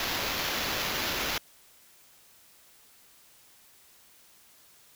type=noise with sample-and-hold; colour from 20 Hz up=violet; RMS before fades=-31 dBFS; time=0-1.38 s; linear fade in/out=2 ms; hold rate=8820 Hz; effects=white hiss -58 dBFS RMS until 4.95 s